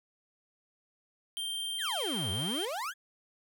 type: tone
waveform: square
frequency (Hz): 3162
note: G7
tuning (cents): +14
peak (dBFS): -34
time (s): 1.37-2.65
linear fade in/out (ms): 0
type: exponential two-way sweep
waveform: 35% pulse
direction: down then up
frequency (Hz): 2160 to 87.31 to 1743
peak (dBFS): -32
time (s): 1.78-2.94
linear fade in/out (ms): 50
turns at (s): 2.31
effects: none